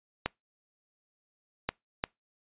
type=clicks; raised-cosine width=0.3 ms; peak=-12 dBFS; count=3; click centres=0.26 / 1.69 / 2.039 s; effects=noise-tail reverb RT60 0.2 s tail -26 dB re dry + resampled to 8000 Hz